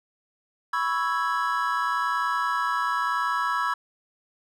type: chord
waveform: triangle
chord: C# minor seventh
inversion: third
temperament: equal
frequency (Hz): 987.8 / 1108.7 / 1318.5 / 1661.2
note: B5 / C#6 / E6 / G#6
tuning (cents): 0 / 0 / 0 / 0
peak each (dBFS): -27 / -27 / -26 / -28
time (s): 0.73-3.74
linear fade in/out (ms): 5
effects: none